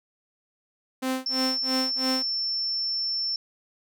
sawtooth tone with tremolo, 260 Hz, C4, 11 cents flat, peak -20 dBFS, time 1.02-2.23 s, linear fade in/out 10 ms, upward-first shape sine, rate 3 Hz, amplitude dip 100%
sine tone, 5380 Hz, E8, 34 cents sharp, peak -25 dBFS, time 1.26-3.36 s, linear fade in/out 2 ms
effects none

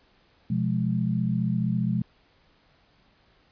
sine chord, F diminished, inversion second, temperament just, 125.72 / 174.61 / 209.5 Hz, Cb3 / F3 / Ab3, +31 / 0 / +15 cents, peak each -27 dBFS, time 0.5-2.02 s, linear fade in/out 5 ms, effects pink hiss -62 dBFS RMS until 3.51 s + resampled to 11025 Hz

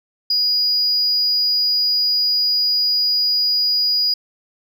sine tone, 4900 Hz, D#8, 27 cents flat, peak -13 dBFS, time 0.3-4.14 s, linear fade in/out 5 ms, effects tanh soft clip ceiling -12 dBFS

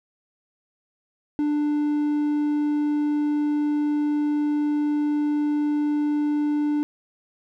triangle tone, 296 Hz, D4, 14 cents sharp, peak -18 dBFS, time 1.39-6.83 s, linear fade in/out 0 ms, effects none

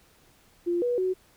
sine tone with pitch steps, 347.5 / 486.4 / 371.6 Hz, F4 / B4 / F#4, -9 / -26 / +7 cents, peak -23 dBFS, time 0.66-1.14 s, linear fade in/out 20 ms, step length 160 ms, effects pink hiss -60 dBFS RMS until 1.36 s

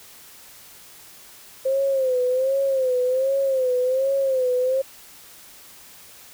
sine tone with vibrato, 523.3 Hz, C5, in tune, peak -18 dBFS, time 1.65-4.82 s, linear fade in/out 10 ms, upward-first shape sine, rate 1.3 Hz, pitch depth 84 cents each way, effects white hiss -46 dBFS RMS until 6.33 s

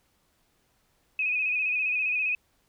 sine tone with vibrato, 2511 Hz, D#7, 15 cents sharp, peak -24 dBFS, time 1.19-2.35 s, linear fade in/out 2 ms, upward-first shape square, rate 15 Hz, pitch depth 36 cents each way, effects pink hiss -69 dBFS RMS until 2.68 s

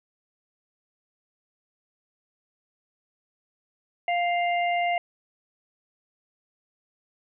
harmonic tone, 699 Hz, F5, 1 cent sharp, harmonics 1 / 3 / 4, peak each -23 / -29 / -36 dBFS, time 4.08-4.98 s, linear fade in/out 2 ms, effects none

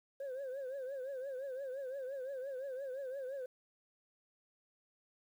sine tone with vibrato, 532 Hz, C5, 29 cents sharp, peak -37 dBFS, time 0.2-3.46 s, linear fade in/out 5 ms, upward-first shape triangle, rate 5.8 Hz, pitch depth 120 cents each way, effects tanh soft clip ceiling -38 dBFS + 11-bit

